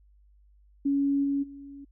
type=tone with level steps; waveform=sine; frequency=279.7 Hz; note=C#4; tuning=16 cents sharp; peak=-22 / -24 / -41 dBFS; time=0.85-1.85 s; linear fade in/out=10 ms; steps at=1.23 / 1.42 s; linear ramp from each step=20 ms; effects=added 50 Hz sine -56 dBFS peak until 1.91 s